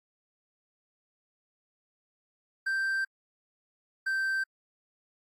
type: tone pair in turn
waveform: triangle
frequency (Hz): 1568 / 1560.2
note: G6 / G6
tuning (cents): 0 / -9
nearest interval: unison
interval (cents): 9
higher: first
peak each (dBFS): -25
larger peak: neither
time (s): 2.66-3.05 / 4.06-4.44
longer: first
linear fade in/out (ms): 10
effects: AAC 64 kbps